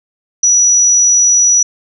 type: tone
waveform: sine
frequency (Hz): 5870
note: F#8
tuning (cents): -15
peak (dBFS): -6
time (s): 0.43-1.63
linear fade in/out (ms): 5
effects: none